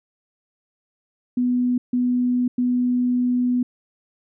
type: tone bursts at uneven times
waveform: sine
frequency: 247.4 Hz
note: B3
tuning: 3 cents sharp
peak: -17 dBFS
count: 3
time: 1.37-1.78 / 1.93-2.48 / 2.58-3.63 s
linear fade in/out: 5 ms
effects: none